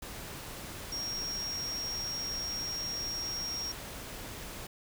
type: tone in noise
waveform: sine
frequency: 5588 Hz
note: F8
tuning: in tune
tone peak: -34 dBFS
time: 0.92-3.72 s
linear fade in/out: 5 ms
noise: pink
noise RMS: -43 dBFS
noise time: 0.02-4.67 s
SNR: +6 dB
effects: none